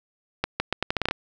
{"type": "accelerating click train", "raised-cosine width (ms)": 0.3, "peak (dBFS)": -7, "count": 10, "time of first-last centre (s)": [0.44, 1.111], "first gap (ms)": 160, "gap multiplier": 0.79, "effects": []}